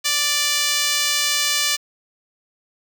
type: tone with high-pass filter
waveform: 5% pulse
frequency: 587.3 Hz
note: D5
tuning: in tune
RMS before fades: -20 dBFS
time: 0.04-1.77 s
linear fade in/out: 20 ms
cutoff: 1500 Hz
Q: 0.63
effects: 7-bit